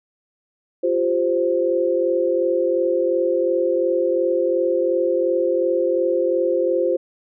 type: chord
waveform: sine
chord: F suspended second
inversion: none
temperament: equal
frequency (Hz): 349.2 / 392 / 523.3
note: F4 / G4 / C5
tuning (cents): 0 / 0 / 0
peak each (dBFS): -21 / -24 / -19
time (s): 0.83-6.97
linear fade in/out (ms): 10
effects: none